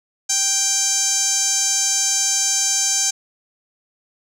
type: tone with band-pass filter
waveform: sawtooth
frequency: 786 Hz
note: G5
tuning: 4 cents sharp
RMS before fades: -19 dBFS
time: 0.29-3.11 s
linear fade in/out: 10 ms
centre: 6600 Hz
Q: 7.2
effects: none